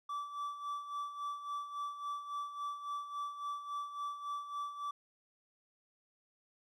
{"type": "tone with tremolo", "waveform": "triangle", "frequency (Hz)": 1159, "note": "D6", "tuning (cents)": -23, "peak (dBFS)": -34, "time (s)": [0.09, 4.91], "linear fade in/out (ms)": 5, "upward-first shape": "sine", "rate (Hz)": 3.6, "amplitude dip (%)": 65, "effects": []}